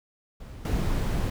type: noise with level steps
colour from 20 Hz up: brown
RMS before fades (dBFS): -41 / -26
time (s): 0.4-1.3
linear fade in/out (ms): 5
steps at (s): 0.65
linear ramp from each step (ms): 2
effects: none